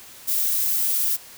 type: noise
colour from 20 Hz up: violet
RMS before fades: -22 dBFS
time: 0.27-1.17 s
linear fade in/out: 20 ms
effects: white hiss -44 dBFS RMS until 1.37 s